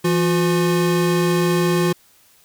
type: tone pair together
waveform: square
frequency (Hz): 168.84 / 358.1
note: E3 / F4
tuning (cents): +42 / +43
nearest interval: octave + minor second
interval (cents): 1301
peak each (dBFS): -19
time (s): 0.04-1.93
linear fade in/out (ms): 10
effects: white hiss -54 dBFS RMS until 2.44 s